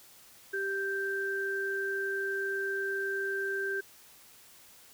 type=tone pair together; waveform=sine; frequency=392 / 1568 Hz; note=G4 / G6; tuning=0 / 0 cents; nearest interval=2 octaves; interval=2400 cents; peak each=-34 / -32 dBFS; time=0.53-3.81 s; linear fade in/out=10 ms; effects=white hiss -56 dBFS RMS until 4.93 s